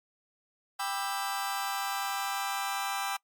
sawtooth chord, E minor seventh, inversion first, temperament just, 791.1 / 988.9 / 1186.7 / 1318.5 Hz, G5 / B5 / D6 / E6, +16 / +2 / +18 / 0 cents, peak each -30 / -35 / -34 / -35 dBFS, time 0.79-3.17 s, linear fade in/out 10 ms, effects noise-tail reverb RT60 0.1 s tail -24 dB re dry + Opus 48 kbps

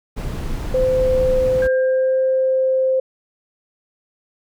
brown noise, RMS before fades -24 dBFS, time 0.16-1.68 s, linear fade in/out 20 ms
sine tone with pitch glide, 515 to 522.8 Hz, C5 to C5, -28 to -1 cents, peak -14 dBFS, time 0.74-3 s, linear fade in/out 5 ms, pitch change +27 cents, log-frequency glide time 1.6-2.19 s
sine tone with exponential decay, 1600 Hz, G6, 35 cents sharp, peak -23 dBFS, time 1.62-2.91 s, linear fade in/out 2 ms, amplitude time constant 280 ms
effects none

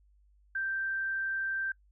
sine tone, 1568 Hz, G6, in tune, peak -30 dBFS, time 0.55-1.72 s, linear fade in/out 5 ms, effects noise-tail reverb RT60 0.1 s tail -22 dB re dry + added 50 Hz sine -61 dBFS peak until 1.91 s

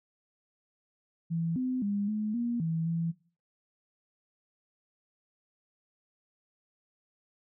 sine tone with pitch steps, 165.8 / 255.3 / 202.6 / 213.2 / 237.7 / 163 / 166.4 Hz, E3 / C4 / G#3 / G#3 / A#3 / E3 / E3, +10 / -42 / -43 / +46 / +34 / -19 / +17 cents, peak -28 dBFS, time 1.3-3.12 s, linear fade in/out 20 ms, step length 260 ms, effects noise-tail reverb RT60 0.4 s tail -19 dB re dry

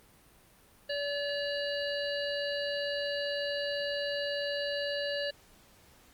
harmonic tone, 573 Hz, D5, 43 cents flat, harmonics 1 / 3 / 5 / 7 / 8, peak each -33 / -38 / -40 / -41 / -42 dBFS, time 0.89-5.31 s, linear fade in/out 10 ms, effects pink hiss -60 dBFS RMS until 6.13 s + Opus 32 kbps

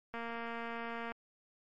click train, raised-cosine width 0.5 ms, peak -27 dBFS, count 228, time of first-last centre 0.14-1.118 s, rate 232 Hz, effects MP3 48 kbps

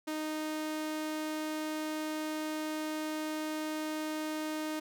sawtooth tone, 309.5 Hz, D#4, 9 cents flat, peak -30 dBFS, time 0.07-4.8 s, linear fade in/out 10 ms, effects none

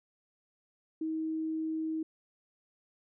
sine tone, 317.8 Hz, D#4, 37 cents sharp, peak -31 dBFS, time 1.01-2.03 s, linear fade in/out 5 ms, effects none

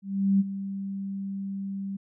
sine tone with ADSR envelope, 196 Hz, G3, in tune, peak -17 dBFS, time 0.02-1.97 s, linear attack 380 ms, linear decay 28 ms, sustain -13 dB, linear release 10 ms, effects none

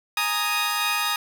15% pulse chord, Ab suspended second, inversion none, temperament equal, 830.6 / 932.3 / 1244.5 Hz, Ab5 / Bb5 / Eb6, 0 / 0 / 0 cents, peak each -23 / -22 / -18 dBFS, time 0.17-1.16 s, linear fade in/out 2 ms, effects none

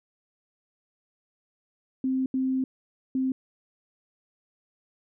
sine tone bursts at uneven times, 261.6 Hz, C4, in tune, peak -23 dBFS, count 3, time 2.04-2.26 / 2.34-2.64 / 3.15-3.32 s, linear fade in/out 2 ms, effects none

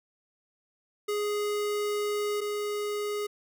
square tone pair in turn, 415.3 / 415.3 Hz, G#4 / G#4, 0 / 0 cents, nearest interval unison, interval 0 cents, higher neither, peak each -28 / -30 dBFS, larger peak first, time 1.08-2.41 / 2.41-3.27 s, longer first, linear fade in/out 10 ms, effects none

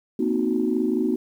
sine chord, C half-diminished seventh, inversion third, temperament equal with one note detuned, 233.1 / 257.4 / 311.1 / 370 Hz, Bb3 / C4 / Eb4 / Gb4, 0 / -28 / 0 / 0 cents, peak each -25 dBFS, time 0.19-1.16 s, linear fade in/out 5 ms, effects tanh soft clip ceiling -10 dBFS + 9-bit

